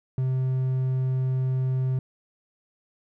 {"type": "tone", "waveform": "triangle", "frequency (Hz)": 130, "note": "C3", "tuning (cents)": -11, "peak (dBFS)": -20, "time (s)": [0.18, 1.99], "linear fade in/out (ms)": 2, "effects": []}